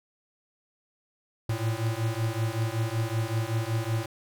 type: beating tone pair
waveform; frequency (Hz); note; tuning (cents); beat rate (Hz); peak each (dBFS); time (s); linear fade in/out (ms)
square; 110 / 115.3; A2 / A#2; 0 / -19; 5.3; -30; 1.49-4.06; 5
effects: none